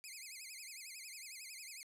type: tone with vibrato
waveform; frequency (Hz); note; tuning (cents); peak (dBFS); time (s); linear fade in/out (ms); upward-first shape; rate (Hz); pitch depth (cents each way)
10% pulse; 2301; D7; -36; -39; 0.04-1.83; 0; sine; 11; 200
effects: low-pass 12000 Hz 12 dB/octave